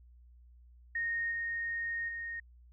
sine tone with level steps, 1854 Hz, A#6, 10 cents flat, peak -31 / -33 / -37 dBFS, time 0.95-2.4 s, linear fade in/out 5 ms, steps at 1.31 / 2.08 s, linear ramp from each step 10 ms, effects added 60 Hz sine -55 dBFS peak until 2.72 s

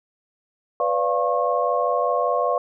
sine tone cluster, 497.9 / 583 / 696 / 1087 Hz, B4 / D5 / F5 / C#6, +14 / -13 / -6 / -34 cents, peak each -24 dBFS, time 0.8-2.58 s, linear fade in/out 2 ms, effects none

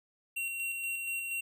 square tone with tremolo, 2742 Hz, F7, 32 cents flat, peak -33 dBFS, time 0.36-1.41 s, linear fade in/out 10 ms, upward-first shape square, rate 4.2 Hz, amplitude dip 30%, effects none

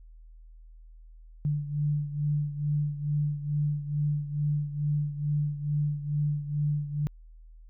sine beating tone pair, 146.83 / 149.13 Hz, D3 / D3, 0 / +27 cents, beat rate 2.3 Hz, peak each -27 / -32 dBFS, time 1.45-7.07 s, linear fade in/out 0 ms, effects added 40 Hz sine -47 dBFS peak until 7.69 s

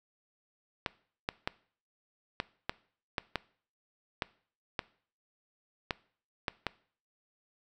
clicks, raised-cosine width 0.3 ms, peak -14 dBFS, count 12, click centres 0.862 / 1.289 / 1.475 / 2.401 / 2.695 / 3.182 / 3.357 / 4.222 / 4.792 / 5.908 / 6.482 / 6.667 s, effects noise-tail reverb RT60 0.5 s tail -21 dB re dry

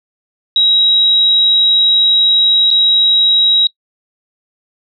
sine tone with dropouts, 3838 Hz, A#7, 50 cents sharp, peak -7 dBFS, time 0.56-3.67 s, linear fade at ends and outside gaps 2 ms, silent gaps 2.705-2.711 s, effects noise-tail reverb RT60 0.1 s tail -23 dB re dry

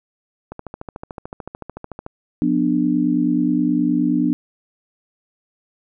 click train, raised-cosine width 1 ms, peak -17 dBFS, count 22, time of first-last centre 0.52-2.064 s, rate 13.6 Hz
sine chord, B diminished, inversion second, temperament just, 177.8 / 246.9 / 296.3 Hz, F3 / B3 / D4, +31 / 0 / +15 cents, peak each -23 / -19 / -18 dBFS, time 2.42-4.33 s, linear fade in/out 0 ms
effects none

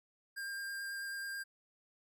square tone with vibrato, 1601 Hz, G6, 36 cents sharp, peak -40 dBFS, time 0.36-1.44 s, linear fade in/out 20 ms, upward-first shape sine, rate 9.2 Hz, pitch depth 11 cents each way, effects none

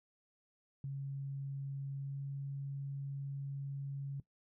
sine tone with pitch glide, 138 to 138.88 Hz, C#3 to C#3, -7 to +4 cents, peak -38 dBFS, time 0.84-4.2 s, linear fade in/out 2 ms, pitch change +11 cents, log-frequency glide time 1.99-2.19 s, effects noise-tail reverb RT60 0.1 s tail -17 dB re dry

